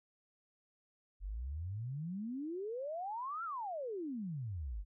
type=exponential two-way sweep; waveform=sine; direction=up then down; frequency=44 to 1400 to 44 Hz; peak=-38 dBFS; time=1.2-4.85 s; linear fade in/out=50 ms; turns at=3.44 s; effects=none